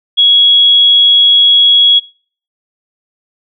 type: tone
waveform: sine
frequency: 3333 Hz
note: G#7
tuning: 5 cents sharp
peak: -4 dBFS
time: 0.17-2 s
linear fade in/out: 20 ms
effects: noise-tail reverb RT60 0.5 s tail -24 dB re dry